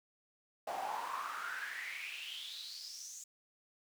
brown noise with high-pass filter sweep, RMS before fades -43 dBFS, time 0.67-3.24 s, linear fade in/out 5 ms, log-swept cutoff 690 to 7000 Hz, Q 7.5, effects none

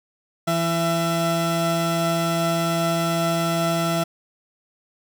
30% pulse tone pair together, 166.87 / 670 Hz, E3 / E5, +21 / +28 cents, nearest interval 2 octaves, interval 2407 cents, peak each -20 dBFS, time 0.47-4.04 s, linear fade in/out 10 ms, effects none

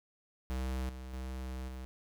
square tone with level steps, 64.4 Hz, C2, 27 cents flat, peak -34 / -43 / -39 / -42 dBFS, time 0.5-1.85 s, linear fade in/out 0 ms, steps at 0.89 / 1.13 / 1.68 s, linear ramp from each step 2 ms, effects 11-bit

